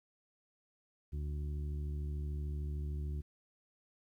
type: harmonic tone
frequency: 73.42 Hz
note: D2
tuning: in tune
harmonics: 1 / 2 / 3 / 4 / 5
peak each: -36 / -44 / -56 / -56 / -55 dBFS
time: 1.12-3.22 s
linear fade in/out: 20 ms
effects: 12-bit